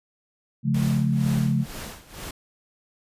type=chord; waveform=sine; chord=Db augmented; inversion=none; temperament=equal with one note detuned; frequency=138.59 / 174.61 / 215.6 Hz; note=Db3 / F3 / A3; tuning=0 / 0 / -35 cents; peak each=-22 / -26 / -24 dBFS; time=0.63-1.66 s; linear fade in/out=50 ms
type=noise with tremolo; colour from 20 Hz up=pink; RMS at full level=-35 dBFS; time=0.74-2.31 s; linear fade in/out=5 ms; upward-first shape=sine; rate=2.1 Hz; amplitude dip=85%
effects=resampled to 32000 Hz